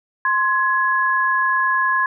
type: tone pair together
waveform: sine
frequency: 1049 / 1678.8 Hz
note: C6 / G#6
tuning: +4 / +18 cents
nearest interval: minor sixth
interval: 814 cents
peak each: -18 dBFS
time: 0.25-2.06 s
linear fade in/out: 2 ms
effects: none